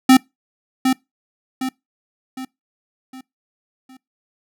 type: tone with echo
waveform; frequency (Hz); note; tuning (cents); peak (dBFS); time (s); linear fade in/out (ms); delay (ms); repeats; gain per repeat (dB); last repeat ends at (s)
square; 260.3; C4; -9; -7; 0.09-0.17; 5; 760; 5; -7; 3.97
effects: noise-tail reverb RT60 0.2 s tail -24 dB re dry